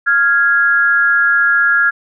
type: tone pair together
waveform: sine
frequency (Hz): 1396.9 / 1661.2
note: F6 / G#6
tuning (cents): 0 / 0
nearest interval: minor third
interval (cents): 300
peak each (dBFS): -12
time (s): 0.06-1.91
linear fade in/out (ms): 20
effects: none